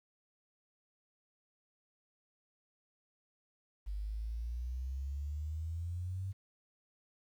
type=exponential sweep; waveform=sine; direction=up; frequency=49.27 to 97.3 Hz; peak=-36 dBFS; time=3.86-6.33 s; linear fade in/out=20 ms; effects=11-bit